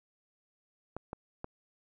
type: clicks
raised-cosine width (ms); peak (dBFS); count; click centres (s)
1; -24; 3; 0.966 / 1.131 / 1.444
effects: none